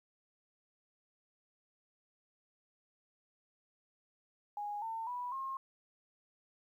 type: tone with pitch steps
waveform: sine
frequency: 826 / 900.8 / 982.3 / 1071.2 Hz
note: G#5 / A5 / B5 / C6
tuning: -10 / +40 / -10 / +40 cents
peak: -37 dBFS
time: 4.57-5.57 s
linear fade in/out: 2 ms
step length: 250 ms
effects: 12-bit